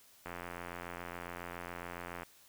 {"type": "click train", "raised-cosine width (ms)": 0.5, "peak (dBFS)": -27, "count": 173, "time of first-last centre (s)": [0.26, 2.232], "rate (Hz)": 87.2, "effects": ["white hiss -62 dBFS RMS until 2.48 s"]}